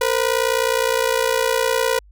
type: ring-modulated tone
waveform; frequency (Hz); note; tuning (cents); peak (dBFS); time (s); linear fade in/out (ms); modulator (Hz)
sawtooth; 488.5; B4; -19; -10; 0.01-1.99; 0; 29.8
effects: added 50 Hz sine -45 dBFS peak until 2.11 s